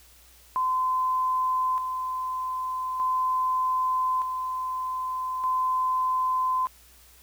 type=tone with tremolo; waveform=sine; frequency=1026 Hz; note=C6; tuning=34 cents flat; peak=-22 dBFS; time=0.56-6.67 s; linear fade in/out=0 ms; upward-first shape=square; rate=0.41 Hz; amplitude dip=45%; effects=added 60 Hz sine -57 dBFS peak until 7.22 s + white hiss -55 dBFS RMS until 7.22 s